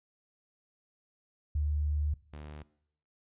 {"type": "tone pair in turn", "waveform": ["sine", "sawtooth"], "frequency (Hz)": [74.3, 74.9], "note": ["D2", "D2"], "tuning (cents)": [21, 35], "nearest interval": "unison", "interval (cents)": 14, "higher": "second", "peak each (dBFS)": [-27, -39], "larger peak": "first", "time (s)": [[1.55, 2.14], [2.33, 2.63]], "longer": "first", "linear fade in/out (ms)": 5, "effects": ["noise-tail reverb RT60 0.7 s tail -20 dB re dry", "resampled to 8000 Hz"]}